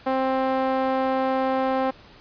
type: tone with band-pass filter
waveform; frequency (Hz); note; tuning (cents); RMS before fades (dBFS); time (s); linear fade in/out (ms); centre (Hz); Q
sawtooth; 263.2; C4; +10; -23; 0.06-1.91; 10; 720; 1.3
effects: pink hiss -49 dBFS RMS until 2.2 s + resampled to 11025 Hz